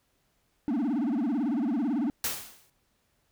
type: tone with vibrato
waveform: triangle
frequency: 260 Hz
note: C4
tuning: 11 cents flat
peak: -23 dBFS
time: 0.68-2.1 s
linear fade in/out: 0 ms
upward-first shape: sine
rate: 18 Hz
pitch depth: 290 cents each way
type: noise with exponential decay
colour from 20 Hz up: white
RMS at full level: -27 dBFS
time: 2.24-2.7 s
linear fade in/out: 2 ms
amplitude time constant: 98 ms
effects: pink hiss -72 dBFS RMS until 3.31 s